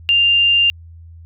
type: tone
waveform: sine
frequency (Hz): 2794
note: F7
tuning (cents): 0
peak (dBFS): -10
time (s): 0.09-0.7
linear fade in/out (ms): 0
effects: added 83 Hz sine -36 dBFS peak until 1.25 s